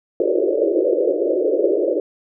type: band-pass noise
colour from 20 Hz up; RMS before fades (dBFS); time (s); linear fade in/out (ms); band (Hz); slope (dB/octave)
pink; -18; 0.2-2; 2; 320 to 590; 96
effects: none